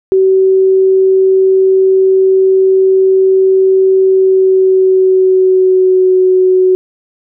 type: tone with pitch glide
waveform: sine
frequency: 380.5 to 371.4 Hz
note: F#4 to F#4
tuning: +48 to +7 cents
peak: -5 dBFS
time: 0.12-6.75 s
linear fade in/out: 0 ms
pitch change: -41 cents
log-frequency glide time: 4-6.15 s
effects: none